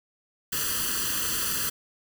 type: noise with comb filter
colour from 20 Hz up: white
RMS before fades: -28 dBFS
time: 0.52-1.7 s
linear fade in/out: 10 ms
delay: 0.66 ms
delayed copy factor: +1
effects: none